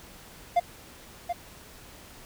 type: tone with echo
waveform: triangle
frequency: 698.5 Hz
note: F5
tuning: in tune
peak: -16 dBFS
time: 0.56-0.6 s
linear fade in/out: 10 ms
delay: 730 ms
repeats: 1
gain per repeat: -8 dB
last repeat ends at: 1.33 s
effects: pink hiss -49 dBFS RMS until 2.25 s